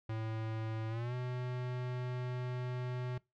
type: tone with pitch glide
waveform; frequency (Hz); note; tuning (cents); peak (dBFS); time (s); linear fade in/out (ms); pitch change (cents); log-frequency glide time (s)
square; 110.8 to 125.09; A2 to B2; +13 to +23; -37; 0.09-3.18; 5; +210; 0.89-1.14
effects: noise-tail reverb RT60 0.2 s tail -22 dB re dry + low-pass 3000 Hz 12 dB/octave